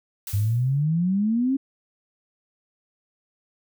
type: noise with exponential decay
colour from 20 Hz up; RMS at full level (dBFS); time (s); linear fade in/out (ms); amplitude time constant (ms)
blue; -32; 0.27-0.83; 1; 120
type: exponential sweep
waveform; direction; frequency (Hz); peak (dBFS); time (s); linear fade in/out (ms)
sine; up; 98 to 277.2; -19; 0.33-1.57; 10
effects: none